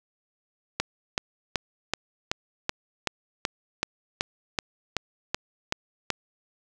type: click train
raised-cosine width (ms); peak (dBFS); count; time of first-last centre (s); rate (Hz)
0.2; -7; 15; 0.8-6.103; 2.64
effects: none